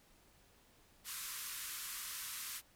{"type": "band-pass noise", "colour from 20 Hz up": "white", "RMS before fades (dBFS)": -45, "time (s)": [1.04, 2.62], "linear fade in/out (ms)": 50, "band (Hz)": [1000, 15000], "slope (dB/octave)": 96, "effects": ["pink hiss -67 dBFS RMS until 2.75 s"]}